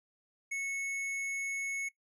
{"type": "tone with hard clipping", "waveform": "triangle", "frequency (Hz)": 2201, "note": "C#7", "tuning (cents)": -13, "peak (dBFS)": -35, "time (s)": [0.51, 1.89], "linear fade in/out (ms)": 10, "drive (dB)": 12, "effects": ["noise-tail reverb RT60 0.1 s tail -19 dB re dry"]}